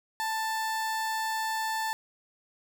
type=tone; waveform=30% pulse; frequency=884 Hz; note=A5; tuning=8 cents sharp; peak=-26 dBFS; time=0.2-1.93 s; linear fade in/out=0 ms; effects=none